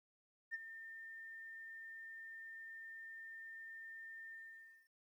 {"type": "tone with ADSR envelope", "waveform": "sine", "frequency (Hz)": 1807, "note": "A6", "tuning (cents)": 46, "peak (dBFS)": -37, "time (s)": [0.51, 4.89], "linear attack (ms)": 33, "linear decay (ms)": 25, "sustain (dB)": -12, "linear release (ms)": 570, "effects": ["tanh soft clip ceiling -34 dBFS", "13-bit"]}